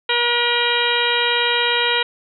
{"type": "harmonic tone with a mistuned harmonic", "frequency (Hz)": 478.5, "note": "A#4", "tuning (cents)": 45, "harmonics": [1, 2, 3, 4, 5, 6, 7, 8], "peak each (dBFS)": [-24, -24, -24, -24, -24, -24, -24, -24], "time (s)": [0.09, 2.03], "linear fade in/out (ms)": 5, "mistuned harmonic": 7, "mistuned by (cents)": -76, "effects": []}